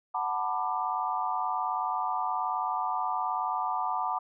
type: chord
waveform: sine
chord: B minor seventh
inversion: second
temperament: just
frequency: 740.8 / 889 / 987.8 / 1185.3 Hz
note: F#5 / A5 / B5 / D6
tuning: +2 / +18 / 0 / +16 cents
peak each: -33 dBFS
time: 0.14-4.19 s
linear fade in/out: 10 ms
effects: none